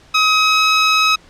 15% pulse tone with pitch glide, 1269 to 1276.4 Hz, D#6 to D#6, +34 to +44 cents, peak -4 dBFS, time 0.14-1.16 s, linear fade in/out 10 ms, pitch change +10 cents, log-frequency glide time 0.35-0.6 s, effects pink hiss -47 dBFS RMS until 1.29 s + low-pass 6000 Hz 12 dB/octave

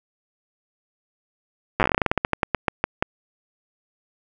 slowing click train, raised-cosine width 0.5 ms, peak -3 dBFS, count 22, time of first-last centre 1.8-3.025 s, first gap 8 ms, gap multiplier 1.17, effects none

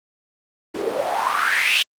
white noise with band-pass filter sweep, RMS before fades -20 dBFS, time 0.74-1.83 s, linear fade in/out 10 ms, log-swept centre 340 to 3200 Hz, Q 5.9, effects Opus 48 kbps

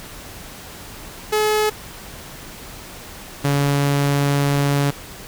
sawtooth tone pair in turn, 426.8 / 141.81 Hz, G#4 / C#3, +47 / +40 cents, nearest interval octave + perfect fifth, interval 1907 cents, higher first, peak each -12 dBFS, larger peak neither, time 1.32-1.7 / 3.44-4.91 s, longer second, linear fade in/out 10 ms, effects pink hiss -37 dBFS RMS until 5.27 s

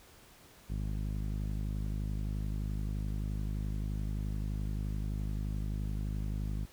sawtooth tone with low-pass filter, 51.6 Hz, G#1, 10 cents flat, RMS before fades -35 dBFS, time 0.69-6.66 s, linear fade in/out 20 ms, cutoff 200 Hz, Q 1.3, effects pink hiss -58 dBFS RMS until 6.72 s

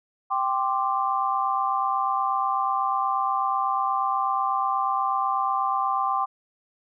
sine chord, G suspended fourth, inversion none, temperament equal, 784 / 1046.5 / 1174.7 Hz, G5 / C6 / D6, 0 / 0 / 0 cents, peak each -26 dBFS, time 0.3-6.26 s, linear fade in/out 20 ms, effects none

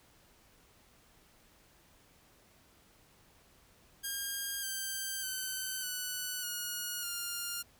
5% pulse tone with pitch steps, 1615 / 1570.8 / 1527.9 / 1486.1 / 1445.5 / 1405.9 Hz, G#6 / G6 / G6 / F#6 / F#6 / F6, -49 / +3 / -45 / +7 / -41 / +11 cents, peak -25 dBFS, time 4.03-7.63 s, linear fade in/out 20 ms, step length 600 ms, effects pink hiss -64 dBFS RMS until 7.79 s

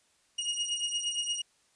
sawtooth beating tone pair, 2868 / 2876.6 Hz, F7 / F#7, +45 / -49 cents, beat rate 8.6 Hz, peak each -30 dBFS, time 0.38-1.42 s, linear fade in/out 10 ms, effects white hiss -68 dBFS RMS until 1.75 s + resampled to 22050 Hz

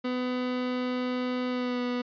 30% pulse tone with pitch glide, 250.7 to 246.1 Hz, B3 to B3, +26 to -6 cents, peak -25 dBFS, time 0.04-2.02 s, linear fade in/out 10 ms, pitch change -32 cents, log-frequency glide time 1.49-1.82 s, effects resampled to 11025 Hz

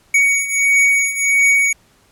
square beating tone pair, 2241 / 2242.5 Hz, C#7 / C#7, +18 / +19 cents, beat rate 1.5 Hz, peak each -18 / -14 dBFS, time 0.14-1.73 s, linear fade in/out 5 ms, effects pink hiss -54 dBFS RMS until 2.11 s + low-pass 12000 Hz 12 dB/octave

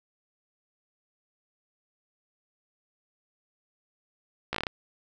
slowing click train, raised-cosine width 0.3 ms, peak -13 dBFS, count 7, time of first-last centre 4.53-4.668 s, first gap 15 ms, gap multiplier 1.17, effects none

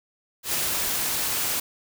white noise with ADSR envelope, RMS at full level -24 dBFS, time 0.43-1.6 s, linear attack 110 ms, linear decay 14 ms, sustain -2 dB, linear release 5 ms, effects none

